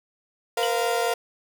35% pulse chord, Bb suspended second, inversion none, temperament equal with one note detuned, 466.2 / 510.1 / 698.5 Hz, Bb4 / C5 / F5, 0 / -44 / 0 cents, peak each -24 / -27 / -24 dBFS, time 0.57-1.14 s, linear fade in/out 5 ms
sine tone with exponential decay, 2960 Hz, F#7, in tune, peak -21 dBFS, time 0.63-0.72 s, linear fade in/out 0 ms, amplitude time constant 19 ms
effects none

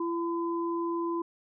sine tone pair together, 338.4 / 1014 Hz, E4 / B5, +45 / +45 cents, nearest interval octave + perfect fifth, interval 1900 cents, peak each -29 / -34 dBFS, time 0-1.22 s, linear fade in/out 5 ms, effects none

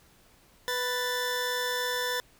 20% pulse tone pair together, 494.4 / 1762 Hz, B4 / A6, +2 / +2 cents, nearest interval octave + minor seventh, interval 2200 cents, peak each -26 dBFS, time 0.68-2.2 s, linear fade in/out 0 ms, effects pink hiss -60 dBFS RMS until 2.39 s

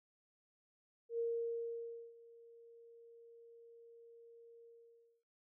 sine tone with ADSR envelope, 464.7 Hz, A#4, 5 cents flat, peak -34 dBFS, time 1.09-5.24 s, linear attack 100 ms, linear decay 940 ms, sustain -23 dB, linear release 590 ms, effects none

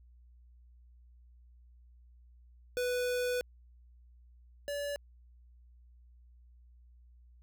square tone pair in turn, 494.4 / 574.4 Hz, B4 / D5, +2 / -39 cents, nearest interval minor third, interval 259 cents, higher second, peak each -31 / -35 dBFS, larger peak first, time 2.77-3.41 / 4.68-4.96 s, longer first, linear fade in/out 0 ms, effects added 60 Hz sine -56 dBFS peak until 7.42 s

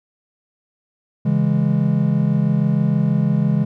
triangle chord, C# minor, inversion none, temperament equal with one note detuned, 138.59 / 164.81 / 205.7 Hz, C#3 / E3 / G#3, 0 / 0 / -16 cents, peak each -17 dBFS, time 1.25-3.65 s, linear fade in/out 10 ms, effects none

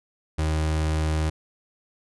35% pulse tone, 78 Hz, D#2, 5 cents sharp, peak -20 dBFS, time 0.38-1.3 s, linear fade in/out 10 ms, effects resampled to 24000 Hz

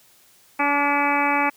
harmonic tone with a mistuned harmonic, 286.2 Hz, D4, 45 cents flat, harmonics 1 / 2 / 3 / 4 / 5 / 6 / 7 / 8 / 9, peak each -26 / -30 / -22 / -26 / -29 / -31 / -29 / -25 / -30 dBFS, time 0.59-1.5 s, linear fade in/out 10 ms, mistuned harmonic 4, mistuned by +23 cents, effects white hiss -55 dBFS RMS until 1.56 s + high-pass 60 Hz 12 dB/octave

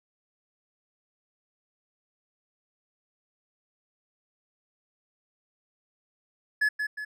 triangle tone with echo, 1707 Hz, G#6, 47 cents sharp, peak -19 dBFS, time 6.61-6.69 s, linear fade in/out 10 ms, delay 180 ms, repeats 2, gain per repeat -6 dB, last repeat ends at 7.05 s, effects none

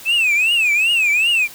sine tone with vibrato, 2573 Hz, E7, 43 cents flat, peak -10 dBFS, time 0.05-1.48 s, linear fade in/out 50 ms, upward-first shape triangle, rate 2.6 Hz, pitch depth 210 cents each way, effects tanh soft clip ceiling -12 dBFS + white hiss -38 dBFS RMS until 1.54 s

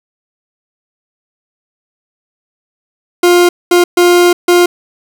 40% pulse tone bursts at uneven times, 352.4 Hz, F4, 16 cents sharp, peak -4 dBFS, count 4, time 3.23-3.49 / 3.71-3.84 / 3.97-4.33 / 4.48-4.66 s, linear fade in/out 5 ms, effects none

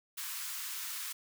white high-pass noise, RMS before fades -40 dBFS, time 0.17-1.13 s, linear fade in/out 10 ms, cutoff 1000 Hz, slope 48 dB/octave, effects none

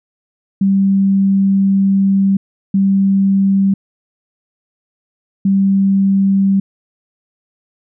sine tone bursts at uneven times, 195.2 Hz, G3, 7 cents flat, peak -9 dBFS, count 3, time 0.61-2.37 / 2.74-3.74 / 5.45-6.6 s, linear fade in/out 5 ms, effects none

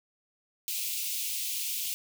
white high-pass noise, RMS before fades -33 dBFS, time 0.68-1.94 s, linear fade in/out 0 ms, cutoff 2400 Hz, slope 48 dB/octave, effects none

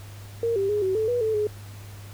sine tone with pitch steps, 463.1 / 392.9 / 416.9 / 378.4 / 437.4 / 486.1 / 439 / 421.2 Hz, A#4 / G4 / G#4 / F#4 / A4 / B4 / A4 / G#4, -11 / +4 / +7 / +39 / -10 / -28 / -4 / +24 cents, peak -21 dBFS, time 0.43-1.47 s, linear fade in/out 2 ms, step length 130 ms, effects added 101 Hz sine -39 dBFS peak until 2.13 s + pink hiss -48 dBFS RMS until 2.13 s

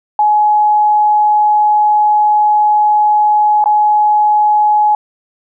sine tone with dropouts, 843 Hz, G#5, 26 cents sharp, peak -7 dBFS, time 0.19-4.95 s, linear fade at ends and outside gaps 2 ms, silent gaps 3.641-3.658 s, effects none

